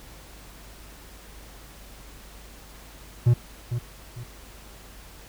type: tone with echo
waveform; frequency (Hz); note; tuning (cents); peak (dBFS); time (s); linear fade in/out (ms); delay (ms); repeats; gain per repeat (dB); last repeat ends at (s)
triangle; 120; B2; -49; -12; 3.26-3.34; 10; 450; 2; -10; 4.24
effects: added 50 Hz sine -47 dBFS peak until 5.28 s + pink hiss -48 dBFS RMS until 5.28 s